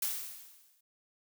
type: noise with exponential decay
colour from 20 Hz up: blue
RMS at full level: -31 dBFS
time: 0.02-0.81 s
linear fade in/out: 5 ms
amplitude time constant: 170 ms
effects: none